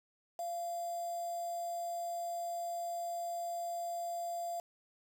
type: tone with quantisation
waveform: sine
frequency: 690 Hz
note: F5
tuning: 21 cents flat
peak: -36 dBFS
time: 0.39-4.6 s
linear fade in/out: 2 ms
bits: 8
effects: none